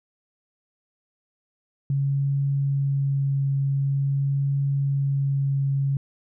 sine tone with vibrato, 138.59 Hz, C#3, in tune, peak -20 dBFS, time 1.9-5.97 s, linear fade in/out 2 ms, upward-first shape triangle, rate 0.46 Hz, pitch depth 10 cents each way, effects none

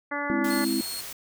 harmonic tone, 288.2 Hz, D4, 33 cents flat, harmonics 1 / 2 / 3 / 4 / 5 / 6 / 7, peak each -35 / -35 / -35 / -35 / -35 / -35 / -35 dBFS, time 0.11-0.65 s, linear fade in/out 10 ms
sine chord, Ab augmented, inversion none, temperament equal, 207.7 / 261.6 / 329.6 Hz, Ab3 / C4 / E4, 0 / 0 / 0 cents, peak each -31 / -27 / -27 dBFS, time 0.3-0.81 s, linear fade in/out 0 ms
white noise, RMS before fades -38 dBFS, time 0.44-1.13 s, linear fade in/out 5 ms
25% pulse tone, 4300 Hz, C8, 47 cents sharp, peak -28 dBFS, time 0.5-1.01 s, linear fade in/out 5 ms
effects none

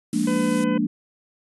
blue noise, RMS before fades -33 dBFS, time 0.13-0.64 s, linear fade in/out 0 ms
sine chord, Bb dominant seventh, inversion second, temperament equal, 174.61 / 207.7 / 233.1 / 293.7 Hz, F3 / Ab3 / Bb3 / D4, 0 / 0 / 0 / 0 cents, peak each -29 / -25 / -23 / -24 dBFS, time 0.13-0.87 s, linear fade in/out 5 ms
harmonic tone, 504 Hz, B4, 35 cents sharp, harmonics 1 / 2 / 3 / 4 / 5 / 6, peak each -27 / -33 / -37 / -39 / -41 / -43 dBFS, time 0.27-0.78 s, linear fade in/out 5 ms
effects resampled to 24000 Hz

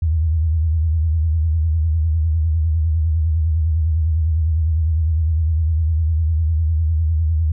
sine tone with vibrato, 79.8 Hz, D#2, 44 cents sharp, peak -14 dBFS, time 0.02-7.52 s, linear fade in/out 5 ms, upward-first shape sine, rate 9.9 Hz, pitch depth 93 cents each way, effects none

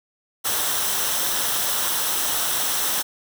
white noise with comb filter, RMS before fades -23 dBFS, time 0.44-3.03 s, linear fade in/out 20 ms, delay 0.43 ms, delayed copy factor -0.5, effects none

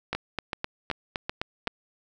two click trains, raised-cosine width 0.3 ms, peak -12 / -13 dBFS, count 7 / 5, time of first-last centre 0.13-1.672 / 0.15-1.677 s, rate 3.89 / 2.62 Hz, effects none

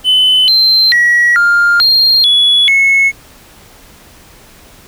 triangle tone with pitch steps, 3026 / 4119 / 1919 / 1403 / 4209 / 3393 / 2190 Hz, F#7 / C8 / A#6 / F6 / C8 / G#7 / C#7, +38 / -28 / +50 / +8 / +9 / +36 / -22 cents, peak -3 dBFS, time 0.04-3.12 s, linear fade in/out 50 ms, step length 440 ms, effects tanh soft clip ceiling -2 dBFS + pink hiss -40 dBFS RMS until 4.87 s

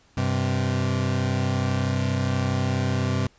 30% pulse tone pair together, 96.6 / 128.95 Hz, G2 / C3, -25 / -25 cents, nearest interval perfect fourth, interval 500 cents, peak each -22 dBFS, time 0.17-3.27 s, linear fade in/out 5 ms, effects pink hiss -59 dBFS RMS until 3.38 s + resampled to 16000 Hz

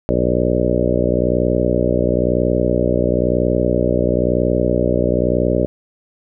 harmonic tone with a mistuned harmonic, 61 Hz, B1, 21 cents flat, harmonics 1 / 2 / 3 / 4 / 5 / 6 / 7 / 8 / 9 / 10, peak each -23 / -23 / -23 / -23 / -23 / -23 / -23 / -23 / -23 / -23 dBFS, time 0.09-5.66 s, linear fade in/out 0 ms, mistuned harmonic 10, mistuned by -33 cents, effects none

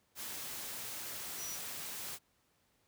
sine tone in noise, 5850 Hz, F#8, 21 cents flat, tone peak -42 dBFS, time 1.37-1.59 s, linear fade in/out 50 ms, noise white, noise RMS -43 dBFS, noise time 0.15-2.19 s, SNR -2 dB, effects pink hiss -74 dBFS RMS until 2.87 s + high-pass 60 Hz 12 dB/octave

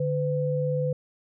sine tone pair together, 147.3 / 505 Hz, D3 / B4, +6 / +39 cents, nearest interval octave + major sixth, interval 2133 cents, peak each -26 dBFS, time 0-0.93 s, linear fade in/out 5 ms, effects none

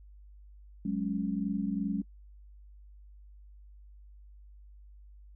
sine chord, F# suspended second, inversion none, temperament equal, 185 / 207.7 / 277.2 Hz, F#3 / G#3 / C#4, 0 / 0 / 0 cents, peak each -34 / -32 / -35 dBFS, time 0.85-2.02 s, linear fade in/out 5 ms, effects noise-tail reverb RT60 0.1 s tail -25 dB re dry + added 50 Hz sine -50 dBFS peak until 5.35 s

